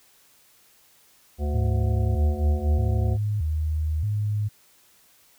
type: harmonic tone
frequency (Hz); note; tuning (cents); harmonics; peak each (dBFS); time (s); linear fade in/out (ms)
73.42; D2; 0; 1 / 3 / 5 / 7 / 9 / 10; -23 / -34 / -36 / -38 / -43 / -40; 1.38-3.18; 50
type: tone with vibrato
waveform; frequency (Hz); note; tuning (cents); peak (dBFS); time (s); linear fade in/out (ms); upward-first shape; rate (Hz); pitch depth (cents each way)
sine; 90.2; F#2; -44; -22; 1.53-4.49; 20; square; 0.8; 260
effects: white hiss -58 dBFS RMS until 5.38 s